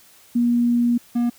sine / triangle tone pair in turn, 239.1 / 239.1 Hz, A#3 / A#3, +44 / +44 cents, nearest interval unison, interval 0 cents, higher neither, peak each -15 dBFS, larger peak neither, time 0.35-0.98 / 1.15-1.3 s, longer first, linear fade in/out 10 ms, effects white hiss -51 dBFS RMS until 1.38 s

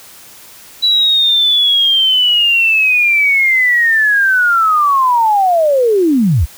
sine linear sweep, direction down, 3951 to 56.6 Hz, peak -8 dBFS, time 0.82-6.46 s, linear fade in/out 20 ms, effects white hiss -38 dBFS RMS until 6.57 s

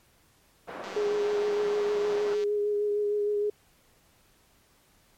pink band-pass noise, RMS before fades -39 dBFS, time 0.67-2.36 s, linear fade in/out 20 ms, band 390 to 1300 Hz, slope 12 dB/octave
click train, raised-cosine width 0.2 ms, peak -27 dBFS, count 311, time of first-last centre 0.84-2.438 s, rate 194 Hz
sine tone with vibrato, 414.3 Hz, G#4, 4 cents flat, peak -24 dBFS, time 0.96-3.5 s, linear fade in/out 5 ms, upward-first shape sine, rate 6.5 Hz, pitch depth 17 cents each way
effects pink hiss -63 dBFS RMS until 5.17 s + MP3 64 kbps

